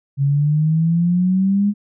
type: exponential sweep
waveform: sine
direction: up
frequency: 137 to 207.7 Hz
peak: -13 dBFS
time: 0.17-1.74 s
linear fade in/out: 50 ms
effects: none